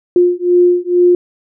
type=beating tone pair; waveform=sine; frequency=353.6 / 355.8 Hz; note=F4 / F4; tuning=+22 / +32 cents; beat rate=2.2 Hz; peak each=-11 dBFS; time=0.16-1.15 s; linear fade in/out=2 ms; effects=none